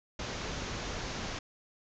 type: low-pass noise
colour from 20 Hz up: pink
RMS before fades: -38 dBFS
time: 0.19-1.39 s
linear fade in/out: 5 ms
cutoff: 6900 Hz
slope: 96 dB/octave
effects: none